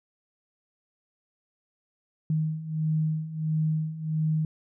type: beating tone pair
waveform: sine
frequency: 155.56 / 157.06 Hz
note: D#3 / D#3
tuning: 0 / +17 cents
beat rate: 1.5 Hz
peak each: -30 / -26 dBFS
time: 2.3-4.45 s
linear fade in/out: 2 ms
effects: none